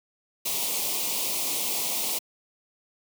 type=band-stop noise; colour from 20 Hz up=white; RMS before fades=-28 dBFS; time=0.45-2.19 s; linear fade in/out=10 ms; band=1100 to 2200 Hz; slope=48 dB/octave; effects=high-pass 200 Hz 12 dB/octave